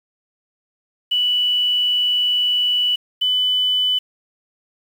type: tone pair in turn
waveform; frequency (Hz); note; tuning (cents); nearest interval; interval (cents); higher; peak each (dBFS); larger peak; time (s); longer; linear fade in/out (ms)
sine; 2960 / 3000; F#7 / F#7; 0 / +23; unison; 23; second; -15; neither; 1.11-2.96 / 3.21-3.99; first; 10
effects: 7-bit